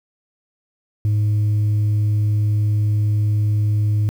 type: tone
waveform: sine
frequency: 105.2 Hz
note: G#2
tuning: 23 cents sharp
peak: -12 dBFS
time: 1.05-4.09 s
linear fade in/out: 0 ms
effects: tanh soft clip ceiling -14 dBFS + 8-bit